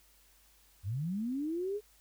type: linear sweep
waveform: sine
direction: up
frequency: 84.9 to 428.1 Hz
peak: -32 dBFS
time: 0.83-1.81 s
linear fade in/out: 50 ms
effects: added 50 Hz sine -67 dBFS peak until 2 s + white hiss -65 dBFS RMS until 2 s